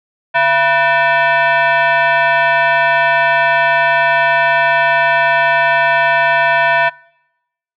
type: tone with frequency modulation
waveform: sine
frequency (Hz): 146.83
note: D3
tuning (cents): 0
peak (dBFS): -9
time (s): 0.34-6.9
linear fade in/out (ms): 20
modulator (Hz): 824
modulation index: 2.5
effects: noise-tail reverb RT60 0.9 s tail -26 dB re dry

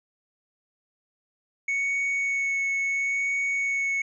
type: tone with vibrato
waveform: triangle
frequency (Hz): 2217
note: C#7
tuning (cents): 0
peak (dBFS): -22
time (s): 1.68-4.02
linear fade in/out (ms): 5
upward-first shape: sine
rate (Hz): 0.73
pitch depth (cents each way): 10
effects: resampled to 22050 Hz

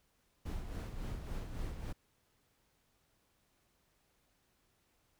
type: noise with tremolo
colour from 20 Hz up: brown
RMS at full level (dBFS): -39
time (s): 0.45-1.93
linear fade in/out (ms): 10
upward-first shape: sine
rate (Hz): 3.6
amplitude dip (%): 50
effects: pink hiss -75 dBFS RMS until 5.19 s

